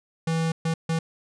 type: tone bursts at uneven times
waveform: square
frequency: 163.1 Hz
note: E3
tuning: 18 cents flat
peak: -23 dBFS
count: 3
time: 0.27-0.52 / 0.65-0.74 / 0.89-0.99 s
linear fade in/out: 5 ms
effects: resampled to 22050 Hz